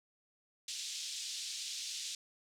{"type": "band-pass noise", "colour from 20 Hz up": "pink", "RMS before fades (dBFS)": -42, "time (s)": [0.68, 2.15], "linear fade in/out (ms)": 2, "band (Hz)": [3300, 7600], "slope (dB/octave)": 24, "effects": []}